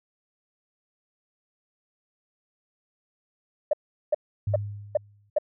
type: tone bursts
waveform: sine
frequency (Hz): 600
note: D5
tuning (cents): +37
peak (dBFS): -17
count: 5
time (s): 3.71-5.385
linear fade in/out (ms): 5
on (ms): 23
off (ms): 390
type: tone with exponential decay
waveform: sine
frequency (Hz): 102.4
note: G#2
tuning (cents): -24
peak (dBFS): -22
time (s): 4.47-5.3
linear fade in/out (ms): 5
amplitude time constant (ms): 180
effects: tanh soft clip ceiling -10 dBFS